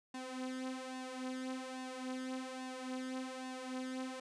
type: tone with flanger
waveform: sawtooth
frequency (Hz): 258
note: C4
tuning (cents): -24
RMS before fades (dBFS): -43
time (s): 0.14-4.2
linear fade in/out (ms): 5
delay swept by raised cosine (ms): 1.1 to 4.5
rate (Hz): 1.2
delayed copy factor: +0.7
effects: resampled to 22050 Hz